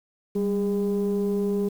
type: tone pair together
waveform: sine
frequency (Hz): 196.68 / 407.7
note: G3 / G#4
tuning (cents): +6 / -32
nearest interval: octave + minor second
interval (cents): 1262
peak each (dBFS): -23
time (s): 0.35-1.69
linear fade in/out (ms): 10
effects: tanh soft clip ceiling -18 dBFS + 8-bit